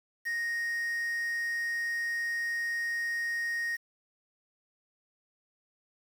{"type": "tone with quantisation", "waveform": "triangle", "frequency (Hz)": 1864.7, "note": "A#6", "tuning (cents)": 0, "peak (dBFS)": -28, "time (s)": [0.25, 3.77], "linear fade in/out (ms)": 20, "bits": 8, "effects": []}